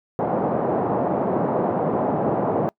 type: band-pass noise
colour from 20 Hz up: white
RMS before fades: -22 dBFS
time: 0.19-2.69 s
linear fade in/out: 0 ms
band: 130 to 790 Hz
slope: 24 dB/octave
effects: noise-tail reverb RT60 0.1 s tail -25 dB re dry